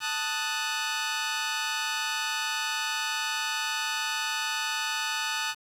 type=chord; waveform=15% pulse; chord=D# diminished; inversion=second; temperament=equal; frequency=880 / 1244.5 / 1480 Hz; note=A5 / D#6 / F#6; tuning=0 / 0 / 0 cents; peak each=-26 / -27 / -25 dBFS; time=0-5.55 s; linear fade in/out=50 ms; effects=low-pass 10000 Hz 12 dB/octave + 9-bit